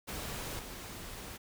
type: noise with level steps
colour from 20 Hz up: pink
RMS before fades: -40 / -45 dBFS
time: 0.07-1.38 s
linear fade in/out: 20 ms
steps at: 0.59 s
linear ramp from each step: 2 ms
effects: none